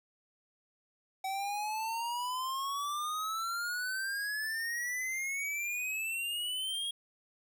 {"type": "exponential sweep", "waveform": "square", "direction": "up", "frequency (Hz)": [760, 3300], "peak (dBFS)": -34, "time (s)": [1.24, 6.91], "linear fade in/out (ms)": 5, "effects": []}